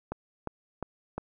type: click train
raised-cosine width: 1 ms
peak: -19 dBFS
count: 4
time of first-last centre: 0.12-1.18 s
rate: 2.83 Hz
effects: none